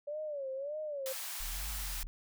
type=tone with vibrato; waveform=sine; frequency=571 Hz; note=D5; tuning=49 cents flat; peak=-36 dBFS; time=0.07-1.13 s; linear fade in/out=10 ms; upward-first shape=sine; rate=1.7 Hz; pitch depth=140 cents each way
type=high-pass noise; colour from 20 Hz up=white; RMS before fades=-41 dBFS; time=1.06-2.03 s; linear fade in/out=0 ms; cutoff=700 Hz; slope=24 dB/octave
type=linear two-way sweep; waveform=triangle; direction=up then down; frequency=30.39 to 53 to 34.84 Hz; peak=-37 dBFS; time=1.4-2.07 s; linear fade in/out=0 ms; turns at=1.69 s
effects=none